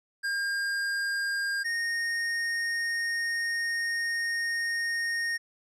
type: tone pair in turn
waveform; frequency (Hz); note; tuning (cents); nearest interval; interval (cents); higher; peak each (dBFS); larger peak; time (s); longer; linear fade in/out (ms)
square; 1609 / 1851.2; G6 / A#6; +45 / -13; major second; 242; second; -28; neither; 0.23-1.64 / 1.64-5.38; second; 20
effects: low-pass 9000 Hz 12 dB/octave